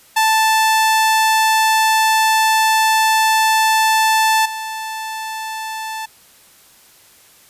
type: tone with level steps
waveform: sawtooth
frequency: 880 Hz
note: A5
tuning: in tune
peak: -8 / -20 dBFS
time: 0.16-6.06 s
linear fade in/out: 10 ms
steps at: 4.45 s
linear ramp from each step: 10 ms
effects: white hiss -48 dBFS RMS until 7.49 s + resampled to 32000 Hz